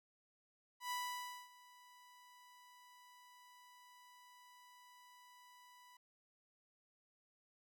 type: tone with ADSR envelope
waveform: sawtooth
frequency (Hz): 987.8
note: B5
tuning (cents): 0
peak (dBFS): -35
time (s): 0.8-5.97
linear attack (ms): 110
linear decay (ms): 570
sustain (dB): -22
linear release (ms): 4
effects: none